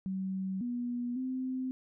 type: tone with pitch steps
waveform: sine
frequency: 190.1 / 242.6 / 258.3 Hz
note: F#3 / B3 / C4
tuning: +47 / -31 / -22 cents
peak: -32 dBFS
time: 0.06-1.71 s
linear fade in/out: 0 ms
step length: 550 ms
effects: none